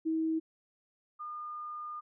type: tone pair in turn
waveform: sine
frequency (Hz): 320.8 / 1214.5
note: E4 / D#6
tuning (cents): -47 / -42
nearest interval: octave + major seventh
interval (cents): 2305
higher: second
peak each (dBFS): -28 / -38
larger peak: first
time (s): 0.05-0.4 / 1.19-2.01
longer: second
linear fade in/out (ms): 20
effects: none